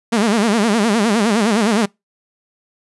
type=tone with vibrato; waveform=sawtooth; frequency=217.1 Hz; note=A3; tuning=23 cents flat; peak=-9 dBFS; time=0.12-1.86 s; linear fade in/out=10 ms; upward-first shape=sine; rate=9.7 Hz; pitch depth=160 cents each way; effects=noise-tail reverb RT60 0.2 s tail -26 dB re dry + resampled to 24000 Hz